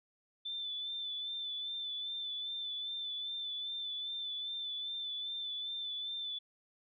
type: tone with vibrato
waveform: sine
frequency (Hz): 3520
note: A7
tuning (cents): 0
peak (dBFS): -37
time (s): 0.45-6.39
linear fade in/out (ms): 10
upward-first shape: sine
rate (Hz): 2.5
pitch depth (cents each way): 33
effects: none